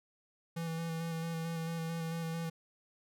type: tone with vibrato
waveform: square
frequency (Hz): 164.81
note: E3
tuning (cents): 0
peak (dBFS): -36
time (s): 0.56-2.5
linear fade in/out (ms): 10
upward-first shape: square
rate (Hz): 4.5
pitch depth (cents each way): 17
effects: none